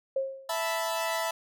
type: tone with exponential decay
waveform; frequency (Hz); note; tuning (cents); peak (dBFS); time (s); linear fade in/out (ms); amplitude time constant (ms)
sine; 537; C5; +45; -23; 0.16-0.62; 5; 98
type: chord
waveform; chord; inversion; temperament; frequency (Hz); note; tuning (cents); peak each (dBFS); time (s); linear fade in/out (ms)
sawtooth; E suspended fourth; none; equal; 659.3 / 880 / 987.8; E5 / A5 / B5; 0 / 0 / 0; -27 / -31 / -30; 0.49-1.31; 5
effects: none